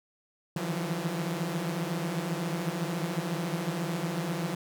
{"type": "tone cluster", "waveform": "sawtooth", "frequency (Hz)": [151.6, 157.7, 163.4, 171.4, 185.5], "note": ["D#3", "D#3", "E3", "F3", "F#3"], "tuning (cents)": [-45, 24, -15, -32, 5], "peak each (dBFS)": [-36, -37, -33, -29, -33], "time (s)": [0.56, 4.55], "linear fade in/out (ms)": 5, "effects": []}